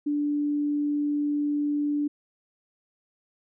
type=tone; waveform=sine; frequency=292.6 Hz; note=D4; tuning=6 cents flat; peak=-23 dBFS; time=0.06-2.08 s; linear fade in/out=10 ms; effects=none